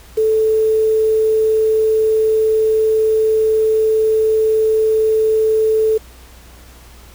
sine tone with quantisation, 438 Hz, A4, 8 cents flat, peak -11 dBFS, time 0.17-5.98 s, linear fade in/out 10 ms, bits 6, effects added 60 Hz sine -41 dBFS peak until 7.14 s + pink hiss -44 dBFS RMS until 7.14 s

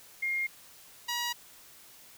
sine / 10% pulse tone pair in turn, 2129 / 959.9 Hz, C7 / B5, +30 / -50 cents, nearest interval octave + major second, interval 1380 cents, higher first, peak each -28 / -22 dBFS, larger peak second, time 0.22-0.47 / 1.08-1.33 s, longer neither, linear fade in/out 10 ms, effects white hiss -54 dBFS RMS until 2.17 s

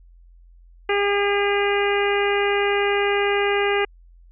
harmonic tone, 404.5 Hz, G#4, 46 cents flat, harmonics 1 / 2 / 3 / 4 / 5 / 6 / 7, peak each -20 / -26 / -29 / -28 / -27 / -29 / -31 dBFS, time 0.89-3.85 s, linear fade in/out 5 ms, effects added 43 Hz sine -46 dBFS peak until 4.31 s

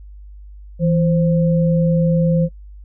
sine tone pair together, 164.83 / 523.3 Hz, E3 / C5, 0 / 0 cents, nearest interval octave + minor sixth, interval 2000 cents, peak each -13 / -20 dBFS, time 0.79-2.49 s, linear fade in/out 50 ms, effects noise-tail reverb RT60 0.1 s tail -23 dB re dry + added 50 Hz sine -35 dBFS peak until 2.84 s

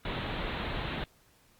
pink low-pass noise, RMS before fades -35 dBFS, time 0.05-1.04 s, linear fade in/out 2 ms, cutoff 4000 Hz, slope 96 dB/octave, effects pink hiss -64 dBFS RMS until 1.59 s + Opus 48 kbps

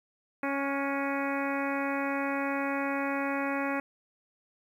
harmonic tone with a mistuned harmonic, 277.2 Hz, C#4, in tune, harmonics 1 / 2 / 3 / 4 / 5 / 6 / 7 / 8 / 9, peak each -32 / -35 / -37 / -38 / -39 / -40 / -40 / -41 / -42 dBFS, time 0.43-3.8 s, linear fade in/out 2 ms, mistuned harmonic 5, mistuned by +29 cents, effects 10-bit

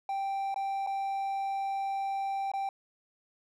triangle tone with dropouts, 784 Hz, G5, in tune, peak -28 dBFS, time 0.09-2.69 s, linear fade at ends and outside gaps 2 ms, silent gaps 0.543-0.56 / 0.865-0.871 / 2.517-2.536 s, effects none

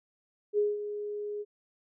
sine tone with ADSR envelope, 415.3 Hz, G#4, in tune, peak -22 dBFS, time 0.53-1.45 s, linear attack 51 ms, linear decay 190 ms, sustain -11 dB, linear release 40 ms, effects none

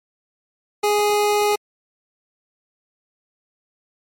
25% pulse tone, 415.3 Hz, G#4, in tune, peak -12 dBFS, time 0.83-1.56 s, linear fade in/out 10 ms, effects MP3 64 kbps

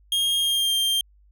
45% pulse tone with pitch glide, 3241 to 3180 Hz, G#7 to G7, -43 to +24 cents, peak -20 dBFS, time 0.12-1.01 s, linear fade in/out 2 ms, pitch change -33 cents, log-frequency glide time 0.37-0.76 s, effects added 50 Hz sine -53 dBFS peak until 1.31 s

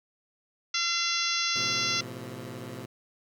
harmonic tone, 684 Hz, F5, 36 cents flat, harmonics 2 / 3 / 4 / 5 / 6 / 7 / 8 / 9, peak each -34 / -34 / -34 / -34 / -34 / -34 / -34 / -34 dBFS, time 0.74-2.01 s, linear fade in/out 5 ms
15% pulse chord, F major, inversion first, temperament equal with one note detuned, 110 / 127.75 / 174.61 Hz, A2 / C3 / F3, 0 / -41 / 0 cents, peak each -36 / -34 / -39 dBFS, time 1.55-2.86 s, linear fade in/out 10 ms
effects none

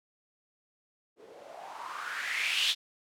violet noise with low-pass filter sweep, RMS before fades -34 dBFS, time 1.16-2.75 s, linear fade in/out 50 ms, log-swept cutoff 390 to 3600 Hz, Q 4.6, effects none

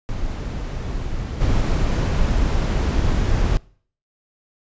brown noise with level steps, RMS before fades -26 / -18 dBFS, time 0.09-3.57 s, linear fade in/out 0 ms, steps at 1.4 s, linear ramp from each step 20 ms, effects noise-tail reverb RT60 0.5 s tail -23 dB re dry + resampled to 16000 Hz

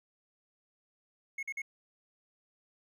triangle tone bursts, 2175 Hz, C#7, 33 cents flat, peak -33 dBFS, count 3, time 1.38-1.619 s, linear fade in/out 5 ms, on 49 ms, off 46 ms, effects none

